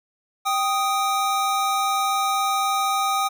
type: tone pair together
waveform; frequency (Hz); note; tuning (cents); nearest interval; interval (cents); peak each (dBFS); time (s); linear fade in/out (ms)
square; 784 / 1244.5; G5 / D#6; 0 / 0; minor sixth; 800; -24 / -23; 0.45-3.29; 20
effects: none